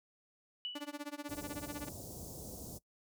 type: tone with exponential decay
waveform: sine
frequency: 2954 Hz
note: F#7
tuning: 3 cents flat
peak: -35 dBFS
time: 0.65-1 s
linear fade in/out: 0 ms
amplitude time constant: 76 ms
type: tone with tremolo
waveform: sawtooth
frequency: 291.6 Hz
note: D4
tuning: 12 cents flat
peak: -34 dBFS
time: 0.75-1.89 s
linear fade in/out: 5 ms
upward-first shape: sine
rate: 16 Hz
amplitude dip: 95%
type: band-stop noise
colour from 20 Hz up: pink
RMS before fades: -46 dBFS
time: 1.28-2.79 s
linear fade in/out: 20 ms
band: 670 to 5700 Hz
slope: 24 dB/octave
effects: noise-tail reverb RT60 0.1 s tail -19 dB re dry + high-pass 60 Hz 12 dB/octave